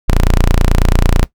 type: tone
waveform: sawtooth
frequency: 29.14 Hz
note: A#0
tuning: in tune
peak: -4 dBFS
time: 0.08-1.24 s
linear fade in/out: 0 ms
effects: noise-tail reverb RT60 0.1 s tail -17 dB re dry